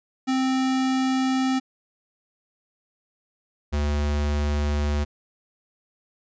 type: tone pair in turn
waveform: square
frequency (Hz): 261.6 / 73.41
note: C4 / D2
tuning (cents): 0 / 0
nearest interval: octave + minor seventh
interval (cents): 2200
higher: first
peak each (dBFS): -21 / -22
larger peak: first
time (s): 0.27-1.6 / 3.72-5.05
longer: neither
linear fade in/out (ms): 20
effects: resampled to 16000 Hz